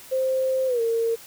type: tone with pitch glide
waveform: sine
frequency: 523.3 to 458.2 Hz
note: C5 to A#4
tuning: 0 to -30 cents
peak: -20 dBFS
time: 0.11-1.16 s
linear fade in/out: 20 ms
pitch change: -230 cents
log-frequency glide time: 0.67-0.81 s
effects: white hiss -45 dBFS RMS until 1.26 s